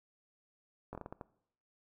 slowing click train, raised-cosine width 1 ms, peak -29 dBFS, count 7, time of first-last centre 0.93-1.212 s, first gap 20 ms, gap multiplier 1.34, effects noise-tail reverb RT60 0.7 s tail -20 dB re dry

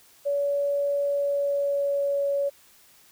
sine tone with pitch glide, 568 to 562.8 Hz, C#5 to C#5, +42 to +26 cents, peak -22 dBFS, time 0.25-2.5 s, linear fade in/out 20 ms, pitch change -16 cents, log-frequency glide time 1.06-2.13 s, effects white hiss -56 dBFS RMS until 3.11 s

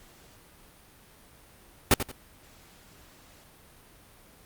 pink noise with echo, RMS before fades -18 dBFS, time 1.91-1.94 s, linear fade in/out 2 ms, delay 88 ms, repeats 2, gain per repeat -11 dB, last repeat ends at 2.116 s, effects pink hiss -55 dBFS RMS until 4.45 s + Opus 48 kbps

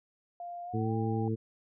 sine tone with pitch glide, 698.5 to 797.7 Hz, F5 to G5, 0 to +30 cents, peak -38 dBFS, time 0.4-1.28 s, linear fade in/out 2 ms, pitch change +230 cents, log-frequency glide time 0.65-0.93 s
harmonic tone, 111.2 Hz, A2, 19 cents sharp, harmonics 1 / 2 / 3 / 4, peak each -31 / -34 / -36 / -37 dBFS, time 0.73-1.36 s, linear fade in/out 20 ms
effects none

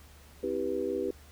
sine chord, C major seventh, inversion none, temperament just, 261.6 / 327 / 392.4 / 490.5 Hz, C4 / E4 / G4 / B4, 0 / -14 / +2 / -12 cents, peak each -38 / -36 / -32 / -34 dBFS, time 0.43-1.11 s, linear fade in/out 5 ms, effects added 73 Hz sine -53 dBFS peak until 1.31 s + pink hiss -57 dBFS RMS until 1.31 s

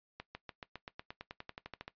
accelerating click train, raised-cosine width 0.3 ms, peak -27 dBFS, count 17, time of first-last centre 0.2-1.88 s, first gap 150 ms, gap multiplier 0.95, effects noise-tail reverb RT60 0.1 s tail -17 dB re dry + resampled to 11025 Hz

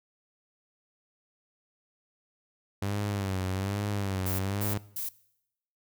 sawtooth tone with vibrato, 98 Hz, G2, in tune, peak -25 dBFS, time 2.82-4.78 s, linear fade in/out 5 ms, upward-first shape sine, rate 1.2 Hz, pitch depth 87 cents each way
violet noise bursts, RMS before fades -34 dBFS, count 3, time 4.26-5.09 s, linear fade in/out 5 ms, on 130 ms, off 220 ms
effects noise-tail reverb RT60 0.8 s tail -21 dB re dry

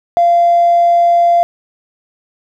triangle tone with tanh clipping, 690 Hz, F5, 21 cents flat, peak -6 dBFS, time 0.17-1.43 s, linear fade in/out 0 ms, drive 1 dB, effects none

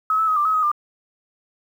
sine tone with pitch steps, 1281 / 1309 / 1265 / 1184 / 1279 / 1260 / 1196 Hz, E6 / E6 / D#6 / D6 / D#6 / D#6 / D6, -50 / -13 / +28 / +14 / +47 / +21 / +31 cents, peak -16 dBFS, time 0.1-0.716 s, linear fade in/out 2 ms, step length 88 ms, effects 8-bit

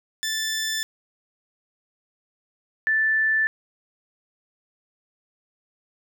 15% pulse / sine tone pair in turn, 1760 / 1760 Hz, A6 / A6, 0 / 0 cents, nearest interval unison, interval 0 cents, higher neither, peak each -18 dBFS, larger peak neither, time 0.23-0.83 / 2.87-3.47 s, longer neither, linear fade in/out 0 ms, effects none

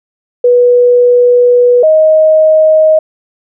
sine tone pair in turn, 489 / 626.9 Hz, B4 / D#5, -17 / +13 cents, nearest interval major third, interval 430 cents, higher second, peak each -3 dBFS, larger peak neither, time 0.44-1.83 / 1.83-2.99 s, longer first, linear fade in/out 5 ms, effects none

